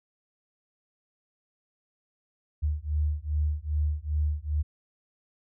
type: beating tone pair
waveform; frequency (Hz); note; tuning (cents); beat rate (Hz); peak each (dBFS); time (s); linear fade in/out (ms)
sine; 74.1 / 76.6; D2 / D#2; +16 / -27; 2.5; -28; 2.62-4.63; 20
effects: none